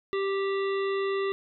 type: harmonic tone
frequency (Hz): 392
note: G4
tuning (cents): 0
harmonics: 1 / 3 / 5 / 7 / 9 / 10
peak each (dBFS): -26 / -35 / -38 / -43 / -45 / -49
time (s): 0.13-1.32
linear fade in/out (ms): 0
effects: none